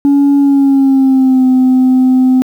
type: tone with pitch glide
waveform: sine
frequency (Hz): 282 to 257.1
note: C#4 to C4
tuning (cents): +30 to -30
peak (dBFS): -3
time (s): 0.05-2.42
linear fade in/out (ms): 0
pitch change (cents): -160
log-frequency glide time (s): 0.38-1.46
effects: tanh soft clip ceiling -4 dBFS + 7-bit